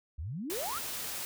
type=exponential sweep; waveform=sine; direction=up; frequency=65.5 to 1473 Hz; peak=-35 dBFS; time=0.18-0.79 s; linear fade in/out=10 ms
type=noise; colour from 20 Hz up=white; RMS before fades=-38 dBFS; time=0.5-1.25 s; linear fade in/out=0 ms
effects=none